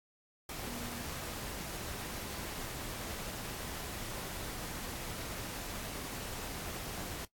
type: tone in noise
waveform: sine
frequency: 238.5 Hz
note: A#3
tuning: 40 cents sharp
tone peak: -44 dBFS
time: 0.67-1.02 s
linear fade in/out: 2 ms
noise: pink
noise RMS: -42 dBFS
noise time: 0.49-7.25 s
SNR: -5 dB
effects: noise-tail reverb RT60 0.1 s tail -19 dB re dry + AAC 64 kbps